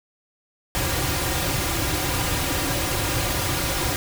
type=noise with comb filter; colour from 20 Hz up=pink; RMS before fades=-24 dBFS; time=0.75-3.96 s; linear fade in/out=0 ms; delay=4.6 ms; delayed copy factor=-0.8; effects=none